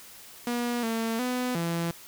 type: tone with pitch steps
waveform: sawtooth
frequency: 240.4 / 226.3 / 250 / 168.6 Hz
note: B3 / A3 / B3 / E3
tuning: -46 / +49 / +21 / +39 cents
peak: -23 dBFS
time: 0.47-1.91 s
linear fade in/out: 2 ms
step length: 360 ms
effects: white hiss -48 dBFS RMS until 2.07 s